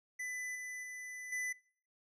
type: tone with level steps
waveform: square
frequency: 2000 Hz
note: B6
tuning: 21 cents sharp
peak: -39 / -42 / -44 / -36 dBFS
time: 0.19-1.53 s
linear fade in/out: 10 ms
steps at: 0.55 / 0.83 / 1.32 s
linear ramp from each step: 5 ms
effects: noise-tail reverb RT60 0.5 s tail -22 dB re dry + low-pass 11000 Hz 12 dB/octave